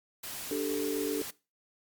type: noise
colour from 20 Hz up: white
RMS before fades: -40 dBFS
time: 0.23-1.31 s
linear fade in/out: 10 ms
type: chord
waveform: sine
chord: D suspended fourth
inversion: none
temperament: equal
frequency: 293.7 / 392 / 440 Hz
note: D4 / G4 / A4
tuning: 0 / 0 / 0 cents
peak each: -33 / -36 / -33 dBFS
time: 0.51-1.22 s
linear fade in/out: 2 ms
effects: noise-tail reverb RT60 0.3 s tail -20 dB re dry + Opus 48 kbps